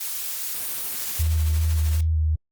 blue noise, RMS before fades -29 dBFS, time 0-1.23 s, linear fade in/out 10 ms
white noise with tremolo, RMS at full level -35 dBFS, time 0.54-2.01 s, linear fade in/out 5 ms, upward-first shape triangle, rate 13 Hz, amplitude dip 50%
sine tone with vibrato, 79 Hz, D#2, 27 cents sharp, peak -18 dBFS, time 1.19-2.36 s, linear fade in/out 10 ms, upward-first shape square, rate 2.6 Hz, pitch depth 21 cents each way
effects Opus 48 kbps

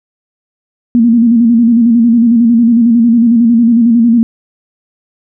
sine tone with vibrato, 233.1 Hz, A#3, in tune, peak -4 dBFS, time 0.95-4.23 s, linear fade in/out 0 ms, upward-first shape square, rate 11 Hz, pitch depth 54 cents each way, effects none

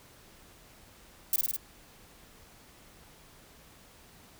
violet noise with echo, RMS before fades -25 dBFS, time 1.33-1.36 s, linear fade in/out 2 ms, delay 51 ms, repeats 4, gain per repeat -2 dB, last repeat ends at 1.564 s, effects pink hiss -56 dBFS RMS until 4.39 s

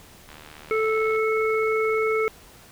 click train, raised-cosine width 0.3 ms, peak -27 dBFS, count 67, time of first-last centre 0.29-1.162 s, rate 75.7 Hz
harmonic tone, 438.6 Hz, A4, 6 cents flat, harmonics 1 / 3 / 5, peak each -21 / -28 / -28 dBFS, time 0.71-2.28 s, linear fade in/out 0 ms
effects pink hiss -49 dBFS RMS until 2.71 s

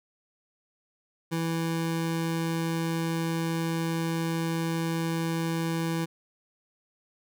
25% pulse tone, 164.81 Hz, E3, in tune, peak -23 dBFS, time 1.31-6.06 s, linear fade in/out 20 ms, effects none

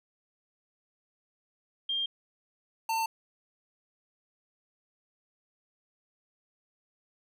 sine / square tone pair in turn, 3200 / 898 Hz, G7 / A5, +35 / +35 cents, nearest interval octave + minor seventh, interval 2200 cents, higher first, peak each -28 dBFS, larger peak neither, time 1.89-2.06 / 2.89-3.06 s, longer neither, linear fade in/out 5 ms, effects none

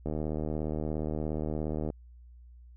click train, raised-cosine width 2 ms, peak -20 dBFS, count 143, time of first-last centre 0.06-1.902 s, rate 77.1 Hz, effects added 60 Hz sine -49 dBFS peak until 2.76 s

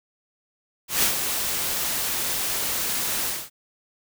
white noise with ADSR envelope, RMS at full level -19 dBFS, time 0.88-3.5 s, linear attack 150 ms, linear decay 93 ms, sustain -7 dB, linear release 230 ms, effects none

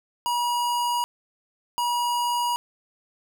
square tone pair in turn, 962 / 962 Hz, B5 / B5, -46 / -46 cents, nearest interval unison, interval 0 cents, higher neither, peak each -23 dBFS, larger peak neither, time 0.26-1.04 / 1.78-2.56 s, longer neither, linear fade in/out 0 ms, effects none

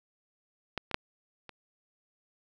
clicks, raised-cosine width 0.3 ms, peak -16 / -23 / -9 / -28 dBFS, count 4, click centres 0.777 / 0.913 / 0.944 / 1.493 s, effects none

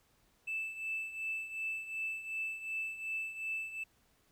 triangle tone with tremolo, 2637 Hz, E7, in tune, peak -30 dBFS, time 0.47-3.84 s, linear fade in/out 10 ms, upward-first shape triangle, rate 2.7 Hz, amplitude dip 80%, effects tanh soft clip ceiling -31 dBFS + pink hiss -71 dBFS RMS until 4.31 s

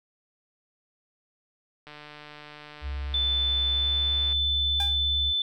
click train, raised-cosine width 0.3 ms, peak -28 dBFS, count 367, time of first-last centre 1.87-4.326 s, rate 149 Hz
sine tone with pitch glide, 68.2 to 71.51 Hz, C#2 to D2, -28 to -46 cents, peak -29 dBFS, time 2.81-5.34 s, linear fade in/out 50 ms, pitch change +82 cents, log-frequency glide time 3.68-3.95 s
sine tone, 3520 Hz, A7, in tune, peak -23 dBFS, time 3.14-5.42 s, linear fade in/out 2 ms
sawtooth tone with exponential decay, 802 Hz, G5, 39 cents sharp, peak -26 dBFS, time 4.8-5.02 s, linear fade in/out 2 ms, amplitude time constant 46 ms
effects none

